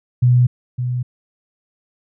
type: tone pair in turn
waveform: sine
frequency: 123.7 / 124.29 Hz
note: B2 / B2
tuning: +3 / +11 cents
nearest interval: unison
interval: 8 cents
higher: second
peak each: -9 / -18 dBFS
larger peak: first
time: 0.22-0.47 / 0.78-1.03 s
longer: neither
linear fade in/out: 10 ms
effects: none